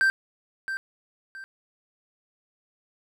triangle tone with echo, 1566 Hz, G6, 2 cents flat, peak -16 dBFS, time 0.01-0.1 s, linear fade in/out 0 ms, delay 670 ms, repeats 2, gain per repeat -10 dB, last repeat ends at 1.44 s, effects none

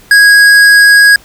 sine tone with hard clipping, 1651 Hz, G#6, 11 cents flat, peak -3 dBFS, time 0.11-1.16 s, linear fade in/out 2 ms, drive 12 dB, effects pink hiss -40 dBFS RMS until 1.24 s

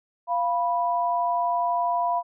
sine tone pair together, 695.1 / 983 Hz, F5 / B5, -8 / -8 cents, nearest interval tritone, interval 600 cents, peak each -24 dBFS, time 0.27-2.23 s, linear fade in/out 50 ms, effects none

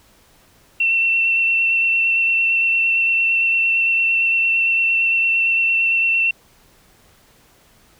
sine tone with vibrato, 2700 Hz, E7, 41 cents sharp, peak -14 dBFS, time 0.8-6.31 s, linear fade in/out 5 ms, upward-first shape square, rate 8.8 Hz, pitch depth 11 cents each way, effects pink hiss -53 dBFS RMS until 7.99 s

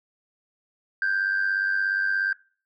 sine tone with amplitude modulation, 1571 Hz, G6, 3 cents sharp, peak -17 dBFS, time 1.02-2.33 s, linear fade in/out 2 ms, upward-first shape sine, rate 97 Hz, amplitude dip 70%, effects noise-tail reverb RT60 0.4 s tail -23 dB re dry + tanh soft clip ceiling -17 dBFS

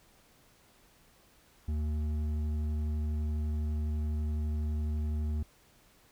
sine tone with hard clipping, 76 Hz, D#2, 40 cents flat, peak -31 dBFS, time 1.68-5.43 s, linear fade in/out 5 ms, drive 7 dB, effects pink hiss -63 dBFS RMS until 6.11 s

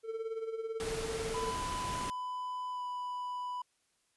triangle tone with tremolo, 448.1 Hz, A4, 32 cents sharp, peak -31 dBFS, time 0.03-1.55 s, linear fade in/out 50 ms, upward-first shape sine, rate 18 Hz, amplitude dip 65%
pink noise, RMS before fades -40 dBFS, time 0.8-2.1 s, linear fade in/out 0 ms
triangle tone with pitch glide, 1000 to 990.8 Hz, B5 to B5, +21 to +5 cents, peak -34 dBFS, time 1.34-3.62 s, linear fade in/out 5 ms, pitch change -16 cents, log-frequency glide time 2.71-2.82 s
effects white hiss -75 dBFS RMS until 4.16 s + resampled to 24000 Hz

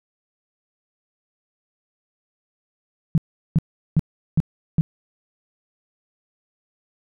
sine tone bursts, 159.6 Hz, D#3, 44 cents sharp, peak -12 dBFS, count 5, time 3.15-4.81 s, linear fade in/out 0 ms, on 28 ms, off 380 ms, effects none

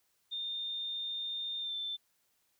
sine tone with pitch glide, 3627 to 3544 Hz, A#7 to A7, -48 to +12 cents, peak -35 dBFS, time 0.31-1.97 s, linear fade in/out 20 ms, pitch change -40 cents, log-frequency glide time 1.6-1.74 s, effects white hiss -75 dBFS RMS until 2.59 s

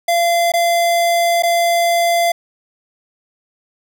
square tone with dropouts, 686 Hz, F5, 31 cents flat, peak -13 dBFS, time 0.08-2.32 s, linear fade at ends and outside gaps 5 ms, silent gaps 0.52-0.537 / 1.424-1.433 s, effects none

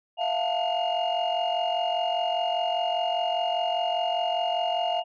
sine tone cluster, 663 / 708 / 882 / 2843 Hz, E5 / F5 / A5 / F7, +10 / +23 / +4 / +30 cents, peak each -28 / -25 / -33 / -31 dBFS, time 0.17-5.04 s, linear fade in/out 50 ms, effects tanh soft clip ceiling -18 dBFS

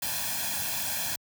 white noise with comb filter, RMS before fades -31 dBFS, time 0.02-1.16 s, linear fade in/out 5 ms, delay 1.2 ms, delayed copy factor +0.85, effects high-pass 60 Hz 12 dB/octave

